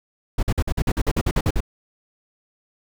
brown noise bursts, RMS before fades -19 dBFS, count 13, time 0.38-1.605 s, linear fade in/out 5 ms, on 49 ms, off 49 ms, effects none

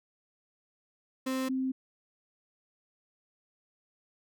35% pulse / sine tone pair in turn, 261.6 / 261.6 Hz, C4 / C4, 0 / 0 cents, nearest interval unison, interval 0 cents, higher neither, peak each -28 dBFS, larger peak neither, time 1.26-1.49 / 1.49-1.72 s, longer neither, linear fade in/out 10 ms, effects none

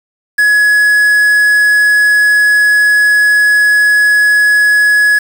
triangle tone with quantisation, 1686 Hz, G#6, 26 cents sharp, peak -4 dBFS, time 0.38-5.19 s, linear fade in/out 10 ms, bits 4, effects none

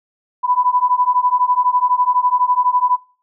sine beating tone pair, 987.8 / 999.8 Hz, B5 / B5, 0 / +21 cents, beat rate 12 Hz, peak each -16 dBFS, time 0.43-2.97 s, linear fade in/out 20 ms, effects noise-tail reverb RT60 0.4 s tail -23 dB re dry

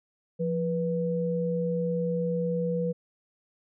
sine tone pair together, 172.77 / 489.2 Hz, F3 / B4, -18 / -16 cents, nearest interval octave + tritone, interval 1802 cents, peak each -28 dBFS, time 0.39-2.93 s, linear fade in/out 20 ms, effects none

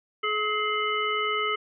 harmonic tone with a mistuned harmonic, 425.5 Hz, G#4, 42 cents sharp, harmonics 1 / 3 / 5 / 7, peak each -31 / -27 / -30 / -32 dBFS, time 0.23-1.56 s, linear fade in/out 10 ms, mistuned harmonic 5, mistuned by -29 cents, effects none

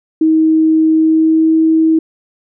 sine tone with pitch glide, 317.3 to 320.6 Hz, D#4 to E4, +34 to -48 cents, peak -7 dBFS, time 0.21-1.99 s, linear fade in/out 5 ms, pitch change +18 cents, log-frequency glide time 0.92-1.55 s, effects none

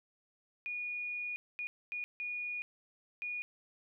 sine tone bursts at uneven times, 2449 Hz, D#7, 28 cents flat, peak -36 dBFS, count 5, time 0.66-1.36 / 1.59-1.67 / 1.92-2.04 / 2.2-2.62 / 3.22-3.42 s, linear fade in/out 0 ms, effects none

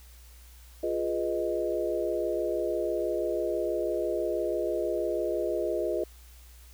sine chord, F half-diminished seventh, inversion none, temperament equal, 349.2 / 415.3 / 493.9 / 622.3 Hz, F4 / Ab4 / Cb5 / Eb5, 0 / 0 / 0 / 0 cents, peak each -31 / -33 / -34 / -31 dBFS, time 0.83-6.04 s, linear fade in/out 5 ms, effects added 60 Hz sine -49 dBFS peak until 6.73 s + white hiss -57 dBFS RMS until 6.73 s

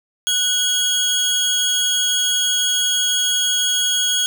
25% pulse tone pair together, 1480 / 3298 Hz, F#6 / G#7, 0 / -13 cents, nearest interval octave + major second, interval 1387 cents, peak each -24 / -13 dBFS, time 0.27-4.26 s, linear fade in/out 0 ms, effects 8-bit

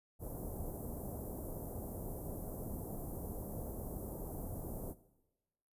pink band-stop noise, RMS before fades -43 dBFS, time 0.19-4.95 s, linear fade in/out 50 ms, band 720 to 12000 Hz, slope 24 dB/octave, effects noise-tail reverb RT60 1.0 s tail -17 dB re dry + resampled to 32000 Hz

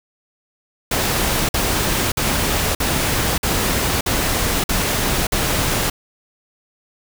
pink noise bursts, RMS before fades -19 dBFS, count 8, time 0.91-5.9 s, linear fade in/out 5 ms, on 580 ms, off 50 ms, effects none

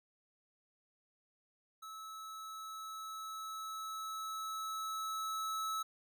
square tone with level ramp, 1300 Hz, E6, 24 cents flat, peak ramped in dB -47 to -36 dBFS, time 1.82-5.83 s, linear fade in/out 10 ms, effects none

